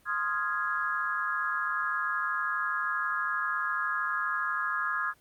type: chord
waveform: sine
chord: F minor seventh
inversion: second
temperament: equal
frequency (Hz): 1046.5 / 1244.5 / 1396.9 / 1661.2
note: C6 / Eb6 / F6 / Ab6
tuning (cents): 0 / 0 / 0 / 0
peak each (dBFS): -36 / -32 / -34 / -31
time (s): 0.05-5.14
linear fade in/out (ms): 50
effects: pink hiss -63 dBFS RMS until 5.2 s + Opus 24 kbps